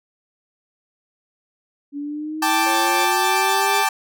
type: linear sweep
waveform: sine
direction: up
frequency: 283.2 to 407.2 Hz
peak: -25 dBFS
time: 1.92-3.85 s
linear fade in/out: 50 ms
type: chord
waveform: sawtooth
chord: G suspended second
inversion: none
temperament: equal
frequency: 784 / 880 / 1174.7 Hz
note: G5 / A5 / D6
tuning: 0 / 0 / 0 cents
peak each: -18 / -16 / -19 dBFS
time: 2.42-3.89 s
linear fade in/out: 5 ms
type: tone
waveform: sawtooth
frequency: 545 Hz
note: C#5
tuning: 29 cents flat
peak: -25 dBFS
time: 2.66-3.05 s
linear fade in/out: 5 ms
effects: none